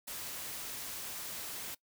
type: noise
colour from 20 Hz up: white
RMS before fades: -42 dBFS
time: 0.07-1.75 s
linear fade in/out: 10 ms
effects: noise-tail reverb RT60 0.1 s tail -21 dB re dry